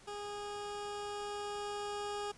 20% pulse tone with level ramp, 411.3 Hz, G#4, 17 cents flat, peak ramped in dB -36 to -32 dBFS, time 0.07-2.32 s, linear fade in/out 10 ms, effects pink hiss -59 dBFS RMS until 2.37 s + resampled to 22050 Hz

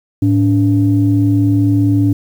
sine tone pair together, 107.69 / 287.5 Hz, A2 / D4, -37 / -37 cents, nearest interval octave + perfect fourth, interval 1700 cents, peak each -11 dBFS, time 0.22-2.13 s, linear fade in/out 5 ms, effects tanh soft clip ceiling -2 dBFS + 7-bit

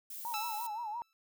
violet noise, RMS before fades -44 dBFS, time 0.1-0.67 s, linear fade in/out 5 ms
sine tone with vibrato, 894 Hz, A5, 27 cents sharp, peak -36 dBFS, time 0.25-1.02 s, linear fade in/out 0 ms, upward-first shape sine, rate 5.8 Hz, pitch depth 130 cents each way
15% pulse tone with exponential decay, 1318.5 Hz, E6, in tune, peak -29 dBFS, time 0.34-1.13 s, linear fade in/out 0 ms, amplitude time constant 170 ms
effects none

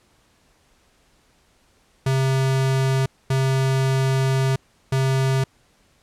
square tone bursts at uneven times, 133.2 Hz, C3, 31 cents sharp, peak -18 dBFS, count 3, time 2.06-3.06 / 3.3-4.56 / 4.92-5.44 s, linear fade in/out 5 ms, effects pink hiss -60 dBFS RMS until 6.02 s + low-pass 10000 Hz 12 dB/octave

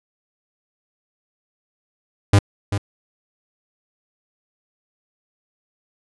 45% pulse tone with echo, 100.8 Hz, G2, 49 cents sharp, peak -9 dBFS, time 2.33-2.39 s, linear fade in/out 5 ms, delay 390 ms, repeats 1, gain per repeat -10 dB, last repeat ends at 2.78 s, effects resampled to 24000 Hz

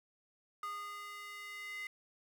square tone with high-pass filter sweep, 410 Hz, G#4, 22 cents flat, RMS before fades -45 dBFS, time 0.63-1.87 s, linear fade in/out 2 ms, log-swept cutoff 1300 to 2000 Hz, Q 6.9, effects none

